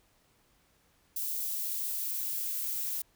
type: noise with high-pass filter sweep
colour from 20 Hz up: violet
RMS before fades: -34 dBFS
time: 1.16-3.02 s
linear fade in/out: 5 ms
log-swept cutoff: 3300 to 690 Hz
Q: 0.71
effects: pink hiss -68 dBFS RMS until 3.15 s